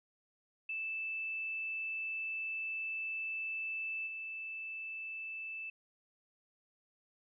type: tone with level steps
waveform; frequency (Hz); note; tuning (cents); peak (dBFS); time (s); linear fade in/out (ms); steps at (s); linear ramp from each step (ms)
sine; 2637; E7; 0; -36 / -40; 0.69-5.7; 5; 4.06; 20
effects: none